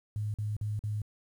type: tone bursts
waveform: sine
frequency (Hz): 105.6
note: G#2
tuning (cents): +29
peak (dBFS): -30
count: 4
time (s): 0.16-1.018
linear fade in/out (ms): 0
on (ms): 180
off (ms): 46
effects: 10-bit